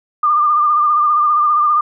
sine tone with vibrato, 1200 Hz, D6, 37 cents sharp, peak -10 dBFS, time 0.23-1.81 s, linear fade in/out 5 ms, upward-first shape triangle, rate 15 Hz, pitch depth 47 cents each way, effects none

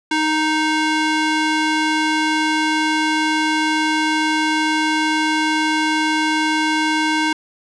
square tone with band-pass filter, 311.1 Hz, D#4, in tune, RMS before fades -18 dBFS, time 0.11-7.33 s, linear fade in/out 5 ms, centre 2000 Hz, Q 0.56, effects resampled to 24000 Hz

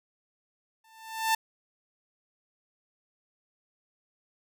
sawtooth tone with exponential growth, 890 Hz, A5, 20 cents sharp, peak -17 dBFS, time 0.84-1.35 s, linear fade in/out 5 ms, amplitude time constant 110 ms, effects none

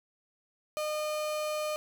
35% pulse tone, 609 Hz, D#5, 37 cents flat, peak -29 dBFS, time 0.77-1.76 s, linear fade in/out 0 ms, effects none

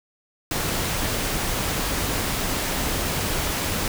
pink noise, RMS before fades -25 dBFS, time 0.51-3.88 s, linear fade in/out 2 ms, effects none

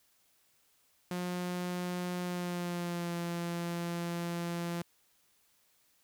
sawtooth tone with pitch glide, 178.6 to 171.52 Hz, F3 to F3, +39 to -31 cents, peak -30 dBFS, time 1.11-4.82 s, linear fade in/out 2 ms, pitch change -70 cents, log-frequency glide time 2.22-3.16 s, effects white hiss -70 dBFS RMS until 6.03 s

